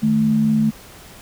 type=tone pair together; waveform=sine; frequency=154.9 / 219.1 Hz; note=D#3 / A3; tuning=-7 / -7 cents; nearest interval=tritone; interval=600 cents; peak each=-22 / -14 dBFS; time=0.02-0.71 s; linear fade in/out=20 ms; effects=pink hiss -42 dBFS RMS until 1.21 s